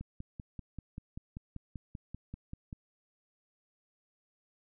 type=click train; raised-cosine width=5 ms; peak=-29 dBFS; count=15; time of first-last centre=0.01-2.728 s; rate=5.15 Hz; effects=none